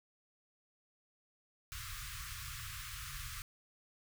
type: band-stop noise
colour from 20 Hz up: pink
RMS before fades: -45 dBFS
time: 1.72-3.42 s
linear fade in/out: 0 ms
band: 140 to 1100 Hz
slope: 96 dB/octave
effects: none